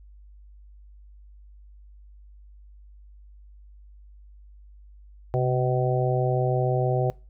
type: harmonic tone with a mistuned harmonic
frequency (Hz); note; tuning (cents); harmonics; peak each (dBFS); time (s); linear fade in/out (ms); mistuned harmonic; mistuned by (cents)
126.2; B2; +38; 1 / 3 / 4 / 5 / 6; -23 / -28 / -29 / -30 / -31; 5.34-7.1; 0; 1; +55
effects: noise-tail reverb RT60 0.3 s tail -23 dB re dry + added 50 Hz sine -46 dBFS peak until 7.29 s